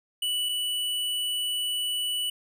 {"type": "tone pair in turn", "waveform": "square", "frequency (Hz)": [2960, 2960], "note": ["F#7", "F#7"], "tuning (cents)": [0, 0], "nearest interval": "unison", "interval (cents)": 0, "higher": "neither", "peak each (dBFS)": [-26, -27], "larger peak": "first", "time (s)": [[0.22, 0.49], [0.49, 2.3]], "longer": "second", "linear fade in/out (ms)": 5, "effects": []}